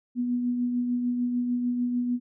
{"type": "tone with tremolo", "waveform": "sine", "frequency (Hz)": 244.6, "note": "B3", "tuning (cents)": -16, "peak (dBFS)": -22, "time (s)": [0.15, 2.2], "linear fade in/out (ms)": 50, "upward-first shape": "triangle", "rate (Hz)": 6.7, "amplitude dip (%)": 40, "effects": []}